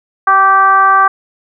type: tone with frequency modulation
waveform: sine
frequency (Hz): 1165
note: D6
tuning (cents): -14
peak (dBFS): -5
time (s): 0.27-1.08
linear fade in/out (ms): 5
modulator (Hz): 390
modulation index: 0.85
effects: none